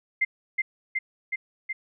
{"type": "tone with echo", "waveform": "sine", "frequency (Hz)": 2093, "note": "C7", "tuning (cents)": 0, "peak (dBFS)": -19, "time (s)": [0.21, 0.25], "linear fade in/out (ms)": 10, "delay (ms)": 370, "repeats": 4, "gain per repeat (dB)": -2, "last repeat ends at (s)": 1.73, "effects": []}